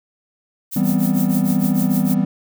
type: noise with tremolo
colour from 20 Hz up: violet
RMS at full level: -26 dBFS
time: 0.71-2.15 s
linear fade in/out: 20 ms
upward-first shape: triangle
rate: 6.6 Hz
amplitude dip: 95%
type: chord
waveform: triangle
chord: C major seventh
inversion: first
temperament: equal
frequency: 164.81 / 196 / 246.9 / 261.6 Hz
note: E3 / G3 / B3 / C4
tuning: 0 / 0 / 0 / 0 cents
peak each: -20 / -16 / -18 / -22 dBFS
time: 0.76-2.25 s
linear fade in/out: 5 ms
effects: none